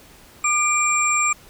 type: tone cluster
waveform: sine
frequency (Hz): 1203 / 2364 / 7420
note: D6 / D7 / A#8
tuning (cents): +41 / +11 / -9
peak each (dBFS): -21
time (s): 0.44-1.33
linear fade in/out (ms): 5
effects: pink hiss -48 dBFS RMS until 1.49 s